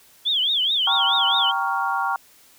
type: tone with vibrato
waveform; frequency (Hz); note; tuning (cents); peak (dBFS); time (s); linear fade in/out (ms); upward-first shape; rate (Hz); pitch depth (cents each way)
sine; 3333; G#7; +5; -18; 0.25-1.52; 20; triangle; 4.7; 230
type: chord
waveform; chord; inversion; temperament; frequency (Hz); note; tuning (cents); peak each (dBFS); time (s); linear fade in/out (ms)
sine; G half-diminished seventh; none; equal with one note detuned; 784 / 932.3 / 1113.2 / 1396.9; G5 / Bb5 / Db6 / F6; 0 / 0 / +7 / 0; -26; 0.87-2.16; 2
effects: white hiss -53 dBFS RMS until 2.58 s